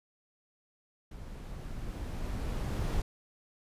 brown noise with level ramp, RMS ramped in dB -45 to -30 dBFS, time 1.11-3.02 s, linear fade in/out 5 ms, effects resampled to 32000 Hz

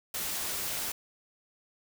white noise, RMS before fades -34 dBFS, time 0.14-0.92 s, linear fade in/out 5 ms, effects none

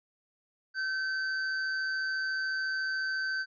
square tone with amplitude modulation, 1540 Hz, G6, 31 cents flat, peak -29 dBFS, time 0.74-3.46 s, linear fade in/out 50 ms, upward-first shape sine, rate 154 Hz, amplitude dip 30%, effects resampled to 11025 Hz

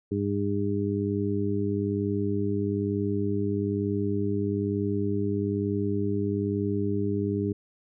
harmonic tone, 101.1 Hz, G#2, 46 cents flat, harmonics 1 / 2 / 3 / 4, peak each -30 / -30 / -30 / -30 dBFS, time 0.11-7.53 s, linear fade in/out 10 ms, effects none

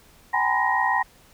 sine tone cluster, 776 / 842 / 959 / 1019 / 1878 Hz, G5 / G#5 / A#5 / C6 / A#6, -18 / +24 / +49 / -46 / +12 cents, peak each -27 / -26 / -26 / -26 / -24 dBFS, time 0.33-1.03 s, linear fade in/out 10 ms, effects pink hiss -54 dBFS RMS until 1.33 s

